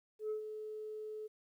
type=tone with ADSR envelope; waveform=sine; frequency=430 Hz; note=A4; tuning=40 cents flat; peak=-32 dBFS; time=0.19-1.28 s; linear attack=110 ms; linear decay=110 ms; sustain=-9 dB; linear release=20 ms; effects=tanh soft clip ceiling -33 dBFS + 12-bit